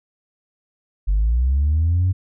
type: linear sweep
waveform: sine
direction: up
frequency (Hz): 46.44 to 95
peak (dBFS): -13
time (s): 1.07-2.13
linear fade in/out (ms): 20
effects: tanh soft clip ceiling -12 dBFS